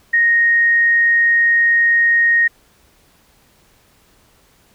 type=tone; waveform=sine; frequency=1864.7 Hz; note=A#6; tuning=in tune; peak=-10 dBFS; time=0.13-2.48 s; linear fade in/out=10 ms; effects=pink hiss -54 dBFS RMS until 4.74 s